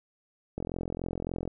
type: click train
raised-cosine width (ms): 2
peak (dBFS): -20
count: 40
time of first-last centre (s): 0.58-1.477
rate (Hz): 43.5
effects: none